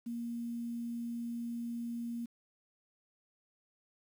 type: tone with quantisation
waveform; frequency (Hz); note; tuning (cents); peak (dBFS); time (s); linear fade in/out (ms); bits
sine; 235.1; A#3; +15; -36; 0.06-2.26; 10; 10
effects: none